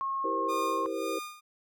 sine tone with pitch glide, 1083 to 1072.4 Hz, C#6 to C6, -41 to +42 cents, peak -29 dBFS, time 0.01-0.86 s, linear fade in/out 0 ms, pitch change -17 cents, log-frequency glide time 0.16-0.7 s
sine chord, C dominant seventh, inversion first, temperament just, 327 / 392.4 / 470.9 / 523.3 Hz, E4 / G4 / Bb4 / C5, -14 / +2 / +18 / 0 cents, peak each -36 dBFS, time 0.24-1.19 s, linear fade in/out 5 ms
sawtooth tone with tremolo, 1216 Hz, D#6, 40 cents flat, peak -31 dBFS, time 0.48-1.41 s, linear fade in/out 20 ms, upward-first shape sine, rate 1.9 Hz, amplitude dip 85%
effects none

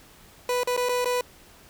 30% pulse tone with dropouts, 493.9 Hz, B4, in tune, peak -20 dBFS, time 0.49-1.21 s, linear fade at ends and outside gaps 2 ms, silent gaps 0.634-0.673 / 0.766-0.775 / 0.888-0.892 / 1.046-1.056 s, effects pink hiss -52 dBFS RMS until 1.69 s

